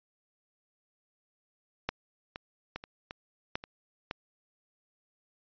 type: clicks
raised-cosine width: 0.3 ms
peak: -13 / -22 / -20 / -27 / -23 / -15 / -26 / -18 dBFS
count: 8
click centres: 1.89 / 2.359 / 2.76 / 2.839 / 3.109 / 3.555 / 3.639 / 4.111 s
effects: resampled to 11025 Hz